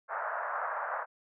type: band-pass noise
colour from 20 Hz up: white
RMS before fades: -35 dBFS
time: 0.08-1.06 s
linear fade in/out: 50 ms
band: 570 to 1600 Hz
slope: 48 dB/octave
effects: none